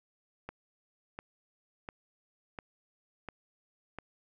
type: click train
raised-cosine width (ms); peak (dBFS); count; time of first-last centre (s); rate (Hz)
0.5; -25; 6; 0.49-3.987; 1.43
effects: none